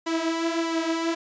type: tone with flanger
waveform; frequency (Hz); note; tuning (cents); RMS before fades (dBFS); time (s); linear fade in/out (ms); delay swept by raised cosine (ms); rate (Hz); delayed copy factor
sawtooth; 329.6; E4; 0; -26; 0.06-1.15; 10; 2 to 7.1; 1.6; +0.65
effects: resampled to 16000 Hz